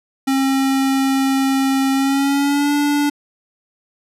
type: tone with pitch glide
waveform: square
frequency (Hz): 269.1 to 290.1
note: C4 to D4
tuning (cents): +49 to -21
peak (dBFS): -15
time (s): 0.27-3.1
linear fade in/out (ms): 10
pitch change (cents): +130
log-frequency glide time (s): 1.94-2.73
effects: resampled to 32000 Hz